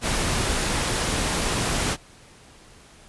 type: noise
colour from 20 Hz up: pink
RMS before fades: -24 dBFS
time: 0.01-1.97 s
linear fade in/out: 50 ms
effects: pink hiss -50 dBFS RMS until 3.08 s + resampled to 24000 Hz